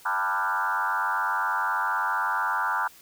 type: tone with frequency modulation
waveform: sine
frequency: 1184 Hz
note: D6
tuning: 14 cents sharp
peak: -23 dBFS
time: 0.05-2.88 s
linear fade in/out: 10 ms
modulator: 95.9 Hz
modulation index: 3.7
effects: white hiss -52 dBFS RMS until 3.01 s